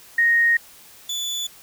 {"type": "tone pair in turn", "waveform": ["sine", "30% pulse"], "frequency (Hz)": [1864.7, 3469], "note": ["A#6", "A7"], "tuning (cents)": [0, -25], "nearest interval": "major seventh", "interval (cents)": 1075, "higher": "second", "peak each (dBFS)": [-14, -22], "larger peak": "first", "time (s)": [[0.18, 0.57], [1.09, 1.47]], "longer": "first", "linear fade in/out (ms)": 5, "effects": ["white hiss -47 dBFS RMS until 1.62 s"]}